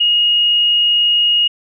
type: tone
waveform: sine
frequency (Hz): 2871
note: F7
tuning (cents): +47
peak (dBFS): -10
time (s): 0-1.48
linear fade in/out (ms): 10
effects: none